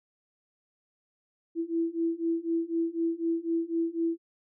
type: beating tone pair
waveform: sine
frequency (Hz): 330 / 334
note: E4 / E4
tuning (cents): +2 / +23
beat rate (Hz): 4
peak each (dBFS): -30 / -29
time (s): 1.55-4.18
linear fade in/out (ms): 50
effects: none